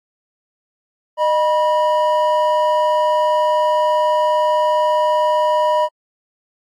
triangle tone pair together, 613 / 973 Hz, D#5 / B5, -26 / -26 cents, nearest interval minor sixth, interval 800 cents, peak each -14 dBFS, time 1.17-5.89 s, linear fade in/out 50 ms, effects AAC 64 kbps

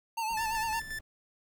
square tone with vibrato, 892 Hz, A5, 23 cents sharp, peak -31 dBFS, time 0.17-0.8 s, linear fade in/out 10 ms, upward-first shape sine, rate 8.8 Hz, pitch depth 61 cents each way
brown noise, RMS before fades -48 dBFS, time 0.3-1.01 s, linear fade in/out 5 ms
45% pulse tone with tremolo, 1760 Hz, A6, in tune, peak -35 dBFS, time 0.37-0.99 s, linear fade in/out 5 ms, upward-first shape square, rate 5.6 Hz, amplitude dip 55%
effects none

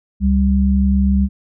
sine tone pair together, 69.23 / 196.6 Hz, C#2 / G3, -2 / +5 cents, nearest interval octave + tritone, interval 1807 cents, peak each -14 dBFS, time 0.2-1.29 s, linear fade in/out 50 ms, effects none

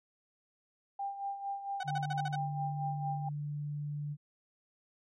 sine tone with tremolo, 795 Hz, G5, 24 cents sharp, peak -33 dBFS, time 0.99-3.29 s, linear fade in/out 5 ms, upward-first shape sine, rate 4.4 Hz, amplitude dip 65%
30% pulse tone bursts, 750 Hz, F#5, 23 cents sharp, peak -32 dBFS, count 8, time 1.8-2.358 s, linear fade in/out 5 ms, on 33 ms, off 42 ms
sine tone, 146.83 Hz, D3, in tune, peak -35 dBFS, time 1.84-4.17 s, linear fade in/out 50 ms
effects low-pass 5000 Hz 12 dB/octave

